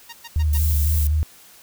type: tone bursts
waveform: 10% pulse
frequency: 932.3 Hz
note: A#5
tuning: in tune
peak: -26 dBFS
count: 4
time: 0.09-0.58 s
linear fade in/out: 10 ms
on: 40 ms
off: 110 ms
type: tone with vibrato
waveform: sine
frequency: 75.5 Hz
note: D2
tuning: 48 cents sharp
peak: -16 dBFS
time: 0.36-1.23 s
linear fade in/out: 0 ms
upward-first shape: square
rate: 4 Hz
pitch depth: 42 cents each way
type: noise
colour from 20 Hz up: violet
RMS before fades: -28 dBFS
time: 0.53-1.07 s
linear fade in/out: 2 ms
effects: white hiss -48 dBFS RMS until 1.62 s